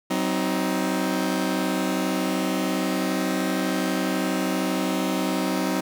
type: chord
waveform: sawtooth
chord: C diminished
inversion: second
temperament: just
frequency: 188.37 / 261.6 / 314 Hz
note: Gb3 / C4 / Eb4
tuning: +31 / 0 / +16 cents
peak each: -23 dBFS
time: 0.1-5.81 s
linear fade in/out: 10 ms
effects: none